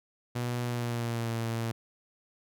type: tone with pitch glide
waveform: sawtooth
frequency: 121.4 to 114.79 Hz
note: B2 to A#2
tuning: -29 to -26 cents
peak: -26 dBFS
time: 0.35-1.72 s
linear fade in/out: 10 ms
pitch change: -97 cents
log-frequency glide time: 0.64-1.35 s
effects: none